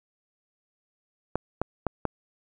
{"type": "clicks", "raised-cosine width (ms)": 1, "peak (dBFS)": -11, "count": 4, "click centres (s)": [1.356, 1.616, 1.867, 2.053], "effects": []}